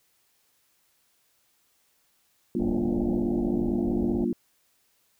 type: chord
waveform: sine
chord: G minor seventh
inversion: none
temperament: equal with one note detuned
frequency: 196 / 238.1 / 293.7 / 349.2 Hz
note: G3 / Bb3 / D4 / F4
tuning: 0 / +37 / 0 / 0 cents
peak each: -31 / -27 / -32 / -29 dBFS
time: 2.55-4.33 s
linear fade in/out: 2 ms
type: low-pass noise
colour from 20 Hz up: pink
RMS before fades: -34 dBFS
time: 2.59-4.25 s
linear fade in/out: 10 ms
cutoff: 820 Hz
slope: 96 dB/octave
effects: white hiss -68 dBFS RMS until 5.19 s